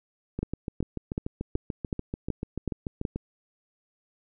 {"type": "two click trains", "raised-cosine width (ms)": 3, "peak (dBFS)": [-15, -18], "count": [8, 20], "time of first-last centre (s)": [[0.43, 3.052], [0.39, 3.16]], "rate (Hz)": [2.67, 6.86], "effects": []}